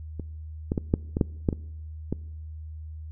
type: clicks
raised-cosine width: 3 ms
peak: -21 / -12 / -12 / -7 / -13 / -7 / -8 / -17 / -13 dBFS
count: 9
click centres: 0.197 / 0.719 / 0.778 / 0.939 / 1.169 / 1.212 / 1.488 / 1.528 / 2.126 s
effects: noise-tail reverb RT60 0.9 s tail -23 dB re dry + added 78 Hz sine -36 dBFS peak until 3.11 s